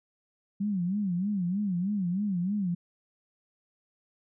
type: tone with vibrato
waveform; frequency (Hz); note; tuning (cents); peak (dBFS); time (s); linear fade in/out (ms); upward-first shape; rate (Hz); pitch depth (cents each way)
sine; 190.6; G3; -48; -26; 0.6-2.75; 10; sine; 3.2; 170
effects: none